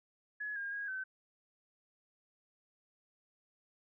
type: tone with pitch steps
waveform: sine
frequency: 1692 / 1616 / 1641 / 1531 Hz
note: G#6 / G#6 / G#6 / G6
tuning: +32 / -48 / -21 / -41 cents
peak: -37 dBFS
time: 0.4-1.04 s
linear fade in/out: 10 ms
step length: 160 ms
effects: none